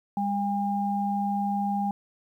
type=tone pair together; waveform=sine; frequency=201.2 / 807 Hz; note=G3 / G#5; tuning=+45 / -50 cents; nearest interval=2 octaves; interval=2405 cents; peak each=-27 dBFS; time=0.17-1.91 s; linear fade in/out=2 ms; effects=10-bit